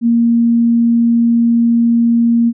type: tone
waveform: sine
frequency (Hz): 233.6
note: A#3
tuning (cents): +4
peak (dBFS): -8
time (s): 0.01-2.53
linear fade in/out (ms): 50
effects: none